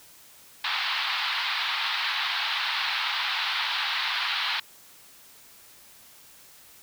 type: band-pass noise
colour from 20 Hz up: white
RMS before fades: -28 dBFS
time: 0.64-4.6 s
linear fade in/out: 5 ms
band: 820 to 4300 Hz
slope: 48 dB/octave
effects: white hiss -52 dBFS RMS until 6.82 s